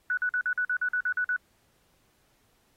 sine tone bursts, 1480 Hz, F#6, in tune, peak -24 dBFS, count 11, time 0.1-1.363 s, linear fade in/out 2 ms, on 73 ms, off 46 ms, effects pink hiss -68 dBFS RMS until 2.76 s + AAC 48 kbps

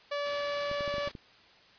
sawtooth tone, 576 Hz, D5, 34 cents flat, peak -27 dBFS, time 0.11-1.09 s, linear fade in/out 10 ms
white noise, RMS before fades -42 dBFS, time 0.25-1.12 s, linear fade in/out 10 ms
clicks, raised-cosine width 3 ms, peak -29 dBFS, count 7, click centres 0.714 / 0.808 / 0.878 / 0.941 / 0.982 / 1.075 / 1.152 s
effects white hiss -58 dBFS RMS until 1.78 s + resampled to 11025 Hz

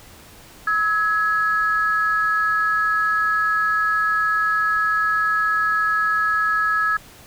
sine tone pair together, 1291.6 / 1675 Hz, E6 / G#6, -36 / +14 cents, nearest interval perfect fourth, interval 450 cents, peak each -19 dBFS, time 0.67-6.97 s, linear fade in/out 5 ms, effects tanh soft clip ceiling -9 dBFS + pink hiss -45 dBFS RMS until 7.26 s

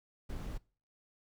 brown noise, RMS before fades -40 dBFS, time 0.29-0.58 s, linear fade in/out 10 ms, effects noise-tail reverb RT60 0.4 s tail -23 dB re dry

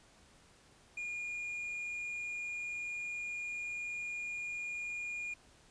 triangle tone with quantisation, 2427 Hz, D#7, 44 cents flat, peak -36 dBFS, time 0.97-5.34 s, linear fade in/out 5 ms, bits 11, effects pink hiss -63 dBFS RMS until 5.7 s + resampled to 22050 Hz

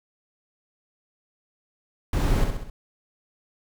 brown noise with echo, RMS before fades -21 dBFS, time 2.13-2.44 s, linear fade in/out 2 ms, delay 65 ms, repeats 4, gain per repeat -5 dB, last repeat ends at 2.7 s, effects none

